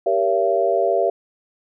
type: chord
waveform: sine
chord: G diminished seventh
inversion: none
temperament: just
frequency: 392 / 470.4 / 564.5 / 677.4 Hz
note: G4 / Bb4 / Db5 / Fb5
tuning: 0 / +16 / +31 / +47 cents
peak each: -22 / -23 / -22 / -19 dBFS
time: 0.06-1.1 s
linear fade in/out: 5 ms
effects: none